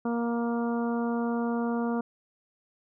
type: harmonic tone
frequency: 234.9 Hz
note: A#3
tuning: 13 cents sharp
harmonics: 1 / 2 / 3 / 4 / 5 / 6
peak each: -27 / -33 / -37 / -39 / -41 / -43 dBFS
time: 0.05-2.01 s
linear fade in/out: 5 ms
effects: none